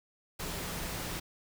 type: tone in noise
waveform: sine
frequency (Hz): 171.9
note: F3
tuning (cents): -27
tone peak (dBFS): -46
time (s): 0.39-1.2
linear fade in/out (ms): 10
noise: pink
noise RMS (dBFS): -38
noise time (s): 0.39-1.2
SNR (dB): -11
effects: none